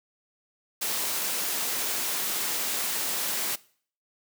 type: noise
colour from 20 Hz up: white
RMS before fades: -29 dBFS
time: 0.81-3.56 s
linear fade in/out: 10 ms
effects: noise-tail reverb RT60 0.5 s tail -21 dB re dry + high-pass 200 Hz 12 dB/octave